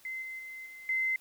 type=tone with level steps; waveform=sine; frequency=2065 Hz; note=C7; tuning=23 cents flat; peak=-35 / -38 / -41 / -45 / -27 dBFS; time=0.05-1.16 s; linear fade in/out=2 ms; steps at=0.22 / 0.39 / 0.66 / 0.89 s; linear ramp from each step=2 ms; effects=white hiss -60 dBFS RMS until 1.2 s